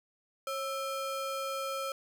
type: ring-modulated tone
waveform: square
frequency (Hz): 932.3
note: A#5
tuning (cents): 0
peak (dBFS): -31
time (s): 0.47-1.92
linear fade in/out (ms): 2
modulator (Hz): 388
effects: none